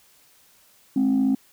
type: tone pair together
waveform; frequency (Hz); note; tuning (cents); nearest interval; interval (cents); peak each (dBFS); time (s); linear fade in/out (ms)
sine; 211.5 / 266.5; G#3 / C4; +32 / +32; major third; 400; -22 / -17; 0.96-1.35; 5
effects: tanh soft clip ceiling -14 dBFS + white hiss -57 dBFS RMS until 1.52 s